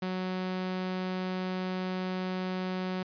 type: tone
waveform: sawtooth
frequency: 185 Hz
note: F#3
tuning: in tune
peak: -27 dBFS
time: 0.02-3.03 s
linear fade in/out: 5 ms
effects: resampled to 11025 Hz